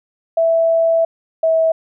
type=tone pair in turn; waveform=sine; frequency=659.3 / 648.3 Hz; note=E5 / E5; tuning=0 / -29 cents; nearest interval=unison; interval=29 cents; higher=first; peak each=-11 dBFS; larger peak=neither; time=0.37-1.05 / 1.43-1.72 s; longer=first; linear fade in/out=5 ms; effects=none